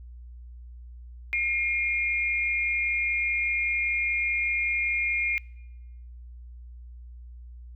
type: tone pair together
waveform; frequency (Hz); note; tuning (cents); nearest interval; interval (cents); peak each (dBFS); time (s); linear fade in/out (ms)
sine; 2138 / 2413; C7 / D7; +37 / +46; major second; 209; -26; 1.33-5.38; 0
effects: noise-tail reverb RT60 1.0 s tail -24 dB re dry + added 60 Hz sine -41 dBFS peak until 7.75 s